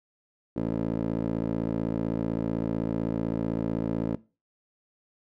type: tone with band-pass filter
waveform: 15% pulse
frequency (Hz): 55.8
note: A1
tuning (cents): +25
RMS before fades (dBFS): -29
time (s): 0.56-4.16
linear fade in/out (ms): 10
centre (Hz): 340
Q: 2.7
effects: noise-tail reverb RT60 0.3 s tail -19 dB re dry